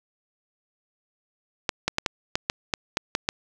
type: clicks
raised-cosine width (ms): 0.2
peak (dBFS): -5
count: 10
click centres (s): 1.692 / 1.88 / 1.984 / 2.062 / 2.355 / 2.499 / 2.738 / 2.971 / 3.151 / 3.289
effects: none